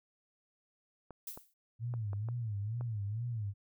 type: clicks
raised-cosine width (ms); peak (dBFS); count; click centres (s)
1; -33; 6; 1.107 / 1.375 / 1.939 / 2.132 / 2.287 / 2.81
type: noise with exponential decay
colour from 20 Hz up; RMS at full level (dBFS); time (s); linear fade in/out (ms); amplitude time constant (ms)
violet; -39; 1.27-1.54; 5; 58
type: tone with vibrato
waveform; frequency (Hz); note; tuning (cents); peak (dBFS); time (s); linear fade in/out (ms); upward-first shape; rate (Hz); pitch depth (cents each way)
sine; 110.2; A2; +3; -34; 1.79-3.54; 50; sine; 2.2; 170
effects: none